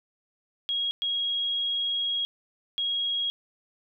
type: tone bursts at uneven times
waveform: sine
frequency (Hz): 3293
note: G#7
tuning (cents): -15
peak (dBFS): -25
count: 3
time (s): 0.69-0.91 / 1.02-2.25 / 2.78-3.3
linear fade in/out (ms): 0
effects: none